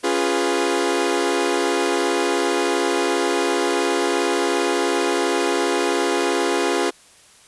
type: chord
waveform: sawtooth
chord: C# dominant seventh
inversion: none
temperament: equal with one note detuned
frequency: 277.2 / 349.2 / 412 / 493.9 Hz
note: C#4 / E#4 / G#4 / B4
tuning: 0 / 0 / -14 / 0 cents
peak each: -22 / -18 / -19 / -22 dBFS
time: 0.03-6.91 s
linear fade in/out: 20 ms
effects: white hiss -50 dBFS RMS until 7.47 s + resampled to 24000 Hz